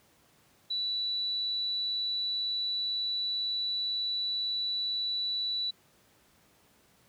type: tone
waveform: sine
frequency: 3951 Hz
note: B7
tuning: in tune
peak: -29 dBFS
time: 0.7-5.71 s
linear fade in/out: 10 ms
effects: pink hiss -64 dBFS RMS until 7.08 s + high-pass 80 Hz 12 dB/octave